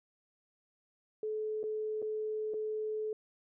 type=tone with dropouts; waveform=sine; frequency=431.1 Hz; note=A4; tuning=35 cents flat; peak=-33 dBFS; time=1.23-3.13 s; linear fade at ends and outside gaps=2 ms; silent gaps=1.631-1.638 / 2.019-2.025 / 2.537-2.541 s; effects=none